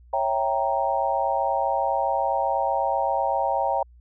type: chord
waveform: sine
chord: C# diminished seventh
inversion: none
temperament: equal with one note detuned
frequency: 551.5 / 659.3 / 784 / 932.3 Hz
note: C#5 / E5 / G5 / Bb5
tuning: -9 / 0 / 0 / 0 cents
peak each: -27 / -28 / -25 / -26 dBFS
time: 0.13-3.83 s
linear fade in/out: 5 ms
effects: added 60 Hz sine -48 dBFS peak until 4 s